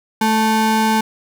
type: ring-modulated tone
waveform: square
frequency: 329.6 Hz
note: E4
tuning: in tune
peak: -11 dBFS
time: 0.21-1.01 s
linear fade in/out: 5 ms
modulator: 549 Hz
effects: none